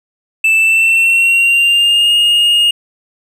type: tone with pitch glide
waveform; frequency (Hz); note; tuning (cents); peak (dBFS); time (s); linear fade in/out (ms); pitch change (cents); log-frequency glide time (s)
triangle; 2643 to 2849; E7 to F7; +4 to +34; -6; 0.44-2.71; 5; +130; 0.56-2.13
effects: none